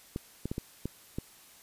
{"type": "clicks", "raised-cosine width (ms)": 3, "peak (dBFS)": -20, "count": 6, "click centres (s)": [0.161, 0.456, 0.515, 0.581, 0.856, 1.185], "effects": ["white hiss -56 dBFS RMS until 1.62 s", "resampled to 32000 Hz"]}